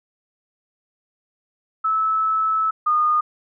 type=tone pair in turn; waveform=sine; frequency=1304 / 1225 Hz; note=E6 / D#6; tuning=-19 / -27 cents; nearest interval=minor second; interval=108 cents; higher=first; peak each=-17 / -15 dBFS; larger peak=second; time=1.84-2.71 / 2.86-3.21 s; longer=first; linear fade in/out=10 ms; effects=none